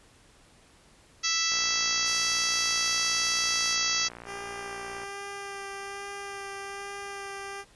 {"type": "harmonic tone", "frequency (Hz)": 660, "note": "E5", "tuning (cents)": 2, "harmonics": [2, 3, 4, 5, 6, 7, 8, 9, 10], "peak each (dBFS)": [-36, -34, -34, -35, -36, -31, -33, -31, -36], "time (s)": [1.23, 4.09], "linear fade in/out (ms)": 20}
{"type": "click train", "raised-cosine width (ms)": 0.5, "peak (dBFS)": -27, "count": 208, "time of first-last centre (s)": [1.52, 5.034], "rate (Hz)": 58.9}
{"type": "noise", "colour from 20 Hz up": "blue", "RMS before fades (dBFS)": -38, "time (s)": [2.04, 3.77], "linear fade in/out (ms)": 50}
{"type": "tone with vibrato", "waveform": "10% pulse", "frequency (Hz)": 397.7, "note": "G4", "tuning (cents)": 25, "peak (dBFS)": -28, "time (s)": [4.25, 7.65], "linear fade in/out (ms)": 50, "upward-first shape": "sine", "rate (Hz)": 1.2, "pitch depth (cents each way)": 11}
{"effects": ["pink hiss -58 dBFS RMS until 7.75 s", "resampled to 24000 Hz"]}